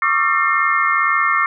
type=tone cluster; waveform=sine; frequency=1116 / 1198 / 1353 / 1804 / 2132 Hz; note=C#6 / D6 / E6 / A6 / C7; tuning=+11 / +34 / +45 / +43 / +32 cents; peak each=-20 dBFS; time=0.02-1.46 s; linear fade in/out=2 ms; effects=none